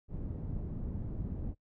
pink low-pass noise, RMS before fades -38 dBFS, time 0.08-1.55 s, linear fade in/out 50 ms, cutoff 240 Hz, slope 12 dB/octave, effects noise-tail reverb RT60 0.1 s tail -20 dB re dry

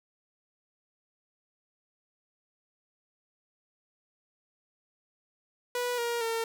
sawtooth tone with pitch steps, 489.8 / 472.3 / 455.4 Hz, B4 / A#4 / A#4, -14 / +23 / -40 cents, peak -25 dBFS, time 5.75-6.44 s, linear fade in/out 2 ms, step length 230 ms, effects none

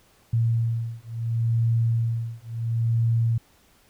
sine beating tone pair, 114.9 / 115.62 Hz, A#2 / A#2, -25 / -14 cents, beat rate 0.72 Hz, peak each -24 dBFS, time 0.33-3.38 s, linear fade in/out 5 ms, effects pink hiss -59 dBFS RMS until 3.89 s

